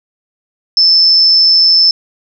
sine tone with amplitude modulation, 5274 Hz, E8, in tune, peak -3 dBFS, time 0.77-1.91 s, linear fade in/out 2 ms, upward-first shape sine, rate 173 Hz, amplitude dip 40%, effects none

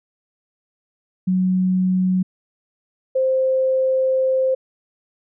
sine tone pair in turn, 185 / 523.3 Hz, F#3 / C5, 0 / 0 cents, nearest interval octave + tritone, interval 1800 cents, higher second, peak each -15 dBFS, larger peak neither, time 1.27-2.23 / 3.15-4.55 s, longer second, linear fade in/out 10 ms, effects none

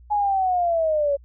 sine linear sweep, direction down, 843 to 554.4 Hz, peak -18 dBFS, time 0.1-1.17 s, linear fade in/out 20 ms, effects added 60 Hz sine -45 dBFS peak until 1.24 s

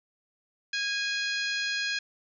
harmonic tone with a mistuned harmonic, 830.6 Hz, G#5, in tune, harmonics 2 / 3 / 4 / 5 / 6 / 7 / 8, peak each -31 / -34 / -37 / -35 / -38 / -48 / -44 dBFS, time 0.73-1.99 s, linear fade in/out 5 ms, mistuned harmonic 2, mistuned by -21 cents, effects none

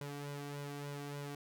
sawtooth tone with flanger, 143.5 Hz, D3, 40 cents flat, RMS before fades -44 dBFS, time 0.01-1.35 s, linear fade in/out 2 ms, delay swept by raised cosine 2 to 2.65 ms, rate 3.4 Hz, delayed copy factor +0.65, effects none

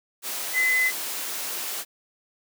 sine tone in noise, 2026 Hz, B6, 44 cents sharp, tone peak -19 dBFS, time 0.53-0.92 s, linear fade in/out 50 ms, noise white, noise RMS -31 dBFS, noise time 0.22-1.85 s, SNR +9 dB, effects high-pass 300 Hz 12 dB/octave

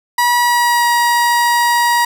30% pulse tone with pitch glide, 967 to 953.7 Hz, B5 to A#5, -37 to +39 cents, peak -8 dBFS, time 0.18-2.05 s, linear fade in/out 5 ms, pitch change -24 cents, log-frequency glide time 0.37-0.88 s, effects none

